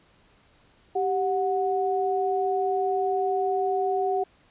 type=tone pair together; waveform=sine; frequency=390.1 / 735 Hz; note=G4 / F#5; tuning=-8 / -12 cents; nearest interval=major seventh; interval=1096 cents; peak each=-25 dBFS; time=0.95-4.24 s; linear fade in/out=10 ms; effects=pink hiss -60 dBFS RMS until 4.5 s + resampled to 8000 Hz